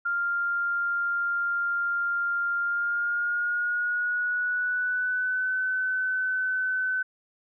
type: tone with pitch glide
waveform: sine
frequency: 1396.9 to 1514.6 Hz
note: F6 to F#6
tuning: 0 to +40 cents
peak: -24 dBFS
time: 0.05-7.03 s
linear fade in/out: 10 ms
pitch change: +140 cents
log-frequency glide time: 2.6-5.53 s
effects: none